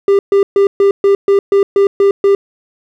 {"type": "tone bursts", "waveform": "triangle", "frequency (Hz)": 397.3, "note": "G4", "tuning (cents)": 23, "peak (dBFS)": -4, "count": 10, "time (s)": [0.08, 2.35], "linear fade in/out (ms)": 2, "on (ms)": 110, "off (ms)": 130, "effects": []}